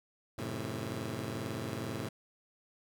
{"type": "chord", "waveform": "15% pulse", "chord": "F# diminished seventh", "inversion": "none", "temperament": "just", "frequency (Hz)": [92.5, 111, 133.2, 159.84], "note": ["F#2", "A2", "C3", "Eb3"], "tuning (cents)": [0, 16, 31, 47], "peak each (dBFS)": [-39, -33, -35, -39], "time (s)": [0.38, 2.09], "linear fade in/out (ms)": 5, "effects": []}